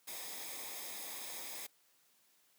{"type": "noise with comb filter", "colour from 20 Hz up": "white", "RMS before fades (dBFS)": -45, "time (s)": [0.07, 1.67], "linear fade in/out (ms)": 10, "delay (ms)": 0.69, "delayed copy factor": -0.6, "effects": ["white hiss -71 dBFS RMS until 2.58 s", "high-pass 150 Hz 12 dB/octave"]}